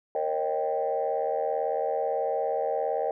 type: chord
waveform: sine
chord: Eb dominant seventh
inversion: second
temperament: equal with one note detuned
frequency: 466.2 / 543.9 / 622.3 / 784 Hz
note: Bb4 / Db5 / Eb5 / G5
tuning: 0 / -33 / 0 / 0 cents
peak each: -30 dBFS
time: 0.15-3.11 s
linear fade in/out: 2 ms
effects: tanh soft clip ceiling -17 dBFS

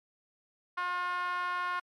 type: tone with band-pass filter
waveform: 5% pulse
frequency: 357.4 Hz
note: F4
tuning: 40 cents sharp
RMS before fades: -33 dBFS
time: 0.77-1.8 s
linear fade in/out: 10 ms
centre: 1200 Hz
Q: 9.1
effects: MP3 64 kbps

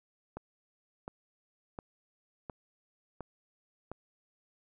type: click train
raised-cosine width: 1 ms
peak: -26 dBFS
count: 6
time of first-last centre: 0.37-3.916 s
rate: 1.41 Hz
effects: none

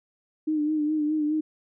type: tone with vibrato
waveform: sine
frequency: 304.3 Hz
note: D#4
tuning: 38 cents flat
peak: -22 dBFS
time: 0.47-1.41 s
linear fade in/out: 10 ms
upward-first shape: sine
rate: 4.8 Hz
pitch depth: 43 cents each way
effects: none

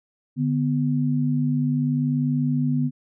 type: tone pair together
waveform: sine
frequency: 147.5 / 248.1 Hz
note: D3 / B3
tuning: +8 / +8 cents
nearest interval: major sixth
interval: 900 cents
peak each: -22 dBFS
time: 0.36-2.91 s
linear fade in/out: 50 ms
effects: none

